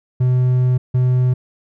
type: tone pair in turn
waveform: triangle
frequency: 126.4 / 126.4 Hz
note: B2 / B2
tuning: +41 / +41 cents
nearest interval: unison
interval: 0 cents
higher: neither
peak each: -10 dBFS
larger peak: neither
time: 0.2-0.78 / 0.94-1.34 s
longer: first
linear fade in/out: 10 ms
effects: none